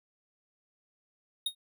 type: tone with exponential decay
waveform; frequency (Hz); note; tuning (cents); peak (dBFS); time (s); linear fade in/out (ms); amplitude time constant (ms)
square; 3729; A#7; 0; -26; 1.46-1.55; 5; 18
effects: none